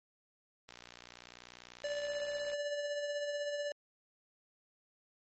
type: click train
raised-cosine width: 0.2 ms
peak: -32 dBFS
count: 112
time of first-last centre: 0.69-2.534 s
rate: 60.2 Hz
type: tone with tremolo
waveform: square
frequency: 582 Hz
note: D5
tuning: 16 cents flat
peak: -34 dBFS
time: 1.84-3.72 s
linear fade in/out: 2 ms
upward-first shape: triangle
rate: 16 Hz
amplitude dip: 45%
effects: low-pass 10000 Hz 12 dB/octave + MP3 32 kbps

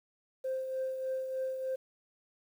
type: tone with tremolo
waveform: sine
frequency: 523.3 Hz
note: C5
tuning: in tune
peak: -29 dBFS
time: 0.44-1.76 s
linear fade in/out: 10 ms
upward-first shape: triangle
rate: 3.3 Hz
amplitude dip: 55%
effects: tanh soft clip ceiling -28 dBFS + 10-bit

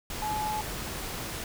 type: tone in noise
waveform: sine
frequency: 852 Hz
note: G#5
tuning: 44 cents sharp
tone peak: -29 dBFS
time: 0.22-0.61 s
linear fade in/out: 2 ms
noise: pink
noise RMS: -36 dBFS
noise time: 0.1-1.44 s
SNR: +4 dB
effects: none

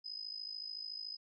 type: tone with amplitude modulation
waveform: sine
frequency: 5030 Hz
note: D#8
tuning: 18 cents sharp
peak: -38 dBFS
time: 0.04-1.17 s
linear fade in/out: 20 ms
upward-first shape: sine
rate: 53.7 Hz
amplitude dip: 80%
effects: none

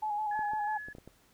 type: tone with vibrato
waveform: sine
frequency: 844 Hz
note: G#5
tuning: 28 cents sharp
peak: -30 dBFS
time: 0.02-0.78 s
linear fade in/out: 10 ms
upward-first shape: square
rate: 6.1 Hz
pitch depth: 31 cents each way
type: tone with tremolo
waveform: sine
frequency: 1700 Hz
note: G#6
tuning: 40 cents sharp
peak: -37 dBFS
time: 0.31-0.93 s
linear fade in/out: 5 ms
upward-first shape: triangle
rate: 2.9 Hz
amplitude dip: 55%
type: clicks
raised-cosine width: 2 ms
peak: -34 dBFS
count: 6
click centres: 0.392 / 0.535 / 0.885 / 0.951 / 0.984 / 1.076 s
effects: pink hiss -65 dBFS RMS until 1.33 s

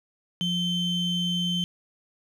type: ring-modulated tone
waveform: triangle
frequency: 1635 Hz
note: G#6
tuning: 28 cents flat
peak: -19 dBFS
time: 0.41-1.64 s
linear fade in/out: 0 ms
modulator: 1460 Hz
effects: none

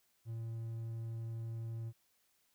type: tone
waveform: triangle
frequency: 114 Hz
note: A#2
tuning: 38 cents flat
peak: -37 dBFS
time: 0.25-1.93 s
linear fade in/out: 50 ms
effects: white hiss -75 dBFS RMS until 2.54 s

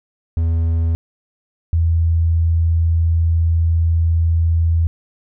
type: tone pair in turn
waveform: triangle / sine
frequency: 82.41 / 82.8 Hz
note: E2 / E2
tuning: 0 / +8 cents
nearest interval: unison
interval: 8 cents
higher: second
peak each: -12 dBFS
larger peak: neither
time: 0.37-0.95 / 1.73-4.87 s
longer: second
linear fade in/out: 0 ms
effects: none

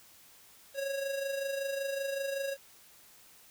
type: tone with amplitude modulation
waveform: square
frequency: 550 Hz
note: C#5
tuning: 14 cents flat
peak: -31 dBFS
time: 0.74-2.57 s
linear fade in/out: 50 ms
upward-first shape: sine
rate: 25.3 Hz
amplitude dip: 50%
effects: white hiss -58 dBFS RMS until 3.5 s

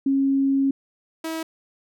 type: tone pair in turn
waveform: sine / sawtooth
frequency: 272.8 / 322.9 Hz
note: C#4 / E4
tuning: -28 / -36 cents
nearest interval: minor third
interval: 292 cents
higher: second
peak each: -17 / -23 dBFS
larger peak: first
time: 0.06-0.71 / 1.24-1.43 s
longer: first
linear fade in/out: 5 ms
effects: none

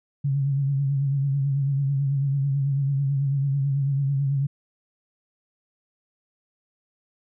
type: tone with vibrato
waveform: sine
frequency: 138.59 Hz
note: C#3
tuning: in tune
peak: -20 dBFS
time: 0.24-4.47 s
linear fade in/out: 10 ms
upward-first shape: triangle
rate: 9.1 Hz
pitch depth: 60 cents each way
effects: none

